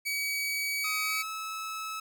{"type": "tone", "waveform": "sawtooth", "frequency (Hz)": 2271, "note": "C#7", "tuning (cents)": 41, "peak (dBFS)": -26, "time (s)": [0.05, 1.23], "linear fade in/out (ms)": 20}
{"type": "tone with pitch glide", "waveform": "sawtooth", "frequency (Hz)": [1263, 1299.3], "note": ["D#6", "E6"], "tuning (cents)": [26, -25], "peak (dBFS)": -31, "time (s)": [0.84, 2], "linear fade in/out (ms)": 5, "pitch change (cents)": 49, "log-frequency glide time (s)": [1.02, 1.29]}
{"effects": []}